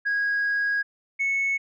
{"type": "tone pair in turn", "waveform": "sine", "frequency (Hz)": [1647, 2204], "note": ["G#6", "C#7"], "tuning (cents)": [-15, -11], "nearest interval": "perfect fourth", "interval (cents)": 504, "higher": "second", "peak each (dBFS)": -20, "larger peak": "neither", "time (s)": [[0.05, 0.83], [1.19, 1.58]], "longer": "first", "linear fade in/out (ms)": 20, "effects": ["tanh soft clip ceiling -19 dBFS"]}